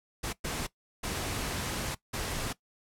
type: noise bursts at uneven times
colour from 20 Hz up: pink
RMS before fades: -34 dBFS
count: 4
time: 0.23-0.33 / 0.44-0.67 / 1.03-1.95 / 2.13-2.53 s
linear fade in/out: 10 ms
effects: noise-tail reverb RT60 0.1 s tail -18 dB re dry + low-pass 12000 Hz 12 dB/octave